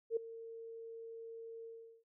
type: tone with ADSR envelope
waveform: sine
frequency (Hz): 455.7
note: A#4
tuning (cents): -39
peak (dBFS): -29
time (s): 0.1-2.04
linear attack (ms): 66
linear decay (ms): 6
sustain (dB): -17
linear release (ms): 400
effects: none

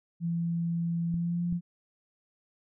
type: tone with pitch glide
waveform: sine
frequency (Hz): 168.9 to 173.55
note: E3 to F3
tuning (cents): +42 to -11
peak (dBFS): -27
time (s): 0.2-1.61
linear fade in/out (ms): 50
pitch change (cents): +47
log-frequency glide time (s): 1.09-1.44
type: clicks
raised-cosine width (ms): 5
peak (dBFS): -27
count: 2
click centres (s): 1.142 / 1.526
effects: none

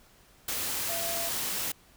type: tone in noise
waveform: sine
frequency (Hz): 675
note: E5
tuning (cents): +41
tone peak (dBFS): -36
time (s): 0.89-1.29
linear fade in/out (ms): 5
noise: white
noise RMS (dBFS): -32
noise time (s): 0.48-1.72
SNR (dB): -7
effects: pink hiss -59 dBFS RMS until 1.96 s

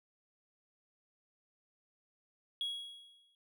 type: tone with exponential decay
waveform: triangle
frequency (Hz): 3322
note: G#7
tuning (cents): 0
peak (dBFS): -30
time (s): 2.61-3.35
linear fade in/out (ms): 1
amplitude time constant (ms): 160
effects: tanh soft clip ceiling -29 dBFS

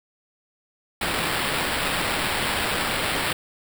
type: noise with sample-and-hold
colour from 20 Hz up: white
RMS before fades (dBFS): -25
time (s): 1.01-3.33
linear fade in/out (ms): 5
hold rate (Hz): 6300
effects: none

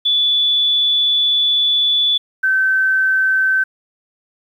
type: tone pair in turn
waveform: sine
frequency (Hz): 3456 / 1539.5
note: A7 / G6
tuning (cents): -32 / -32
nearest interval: octave + major second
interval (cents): 1400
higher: first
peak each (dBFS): -12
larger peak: neither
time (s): 0.05-2.18 / 2.43-3.64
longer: first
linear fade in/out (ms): 10
effects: 8-bit

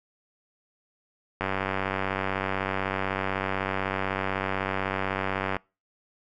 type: click train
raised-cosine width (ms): 0.5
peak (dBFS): -12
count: 400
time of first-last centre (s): 1.41-5.566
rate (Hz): 96
effects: noise-tail reverb RT60 0.3 s tail -26 dB re dry

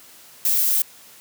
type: noise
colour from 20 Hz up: violet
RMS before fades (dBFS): -19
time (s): 0.45-0.82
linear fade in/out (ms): 2
effects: white hiss -47 dBFS RMS until 1.2 s + high-pass 100 Hz 12 dB/octave

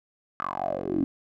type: tone with band-pass filter sweep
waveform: 10% pulse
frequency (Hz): 46.25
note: F#1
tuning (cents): 0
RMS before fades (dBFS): -29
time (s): 0.4-1.04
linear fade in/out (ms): 0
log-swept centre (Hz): 1300 to 270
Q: 8.4
effects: none

